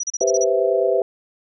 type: tone bursts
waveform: sine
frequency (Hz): 5840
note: F#8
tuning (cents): -24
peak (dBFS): -21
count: 7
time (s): 0-0.442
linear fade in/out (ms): 5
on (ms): 34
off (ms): 34
type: chord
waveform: sine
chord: C major seventh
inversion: second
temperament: equal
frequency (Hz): 392 / 493.9 / 523.3 / 659.3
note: G4 / B4 / C5 / E5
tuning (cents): 0 / 0 / 0 / 0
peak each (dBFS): -21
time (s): 0.21-1.02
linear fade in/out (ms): 2
effects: none